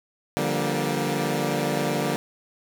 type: chord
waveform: 15% pulse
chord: G minor seventh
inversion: second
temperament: equal with one note detuned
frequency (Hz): 146.83 / 174.61 / 196 / 235.9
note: D3 / F3 / G3 / Bb3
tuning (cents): 0 / 0 / 0 / +21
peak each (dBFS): -21 / -24 / -24 / -22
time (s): 0.37-2.16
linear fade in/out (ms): 0
effects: none